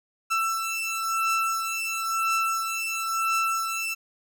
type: beating tone pair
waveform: 30% pulse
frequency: 1331 / 1331.98 Hz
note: E6 / E6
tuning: +16 / +18 cents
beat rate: 0.98 Hz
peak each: -25 dBFS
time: 0.3-3.95 s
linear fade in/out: 20 ms
effects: none